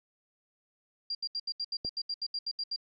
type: tone bursts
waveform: sine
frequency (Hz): 4766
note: D8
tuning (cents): +25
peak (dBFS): -31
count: 14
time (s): 1.1-2.762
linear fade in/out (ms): 5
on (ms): 50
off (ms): 74
type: click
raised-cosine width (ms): 2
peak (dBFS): -27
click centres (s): 1.849
effects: none